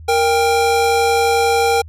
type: tone pair together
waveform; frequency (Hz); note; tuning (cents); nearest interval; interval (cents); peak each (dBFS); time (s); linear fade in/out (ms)
square; 466.4 / 794.4; A#4 / G5; +1 / +23; major sixth; 922; -16; 0.08-1.82; 10
effects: added 80 Hz sine -33 dBFS peak until 1.88 s + low-pass 12000 Hz 12 dB/octave